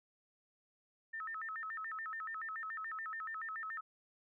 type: tone with vibrato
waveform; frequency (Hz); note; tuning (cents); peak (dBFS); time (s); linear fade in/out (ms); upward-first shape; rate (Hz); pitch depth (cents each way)
sine; 1524; G6; -49; -40; 1.13-3.81; 10; square; 7; 290
effects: none